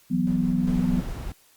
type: chord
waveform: sine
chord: E suspended second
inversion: none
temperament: equal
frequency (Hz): 164.81 / 185 / 246.9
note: E3 / F#3 / B3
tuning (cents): 0 / 0 / 0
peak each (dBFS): -27 / -24 / -24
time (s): 0.1-1.01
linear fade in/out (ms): 20
type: noise with tremolo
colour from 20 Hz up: brown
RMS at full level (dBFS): -37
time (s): 0.27-1.12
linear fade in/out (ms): 0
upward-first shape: triangle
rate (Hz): 6.1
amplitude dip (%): 40
type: noise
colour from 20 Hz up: brown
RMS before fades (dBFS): -32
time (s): 0.67-1.32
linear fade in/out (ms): 2
effects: white hiss -58 dBFS RMS until 1.56 s + Opus 48 kbps